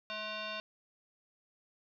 sine tone with frequency modulation, 1065 Hz, C6, 30 cents sharp, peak -37 dBFS, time 0.1-0.6 s, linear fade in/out 0 ms, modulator 855 Hz, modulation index 3.5, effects none

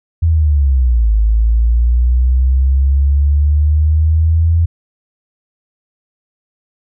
sine linear two-way sweep, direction down then up, 84 to 52.7 to 84 Hz, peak -8 dBFS, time 0.22-4.66 s, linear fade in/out 10 ms, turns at 1.13 s, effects none

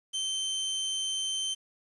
sawtooth tone, 3106 Hz, G7, 17 cents flat, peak -26 dBFS, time 0.13-1.55 s, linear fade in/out 20 ms, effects resampled to 24000 Hz + 9-bit

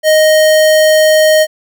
square tone, 622.3 Hz, D#5, in tune, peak -6 dBFS, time 0.03-1.47 s, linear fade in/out 50 ms, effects none

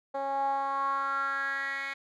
10% pulse tone with band-pass filter sweep, 274.5 Hz, C#4, 17 cents flat, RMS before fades -31 dBFS, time 0.14-1.94 s, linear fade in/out 10 ms, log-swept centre 660 to 2300 Hz, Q 5.6, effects none

